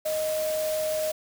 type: tone in noise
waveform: sine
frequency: 622.3 Hz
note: D#5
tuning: in tune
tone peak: -25 dBFS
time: 0.05-1.12 s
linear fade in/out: 10 ms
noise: white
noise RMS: -36 dBFS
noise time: 0.05-1.12 s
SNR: +8 dB
effects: none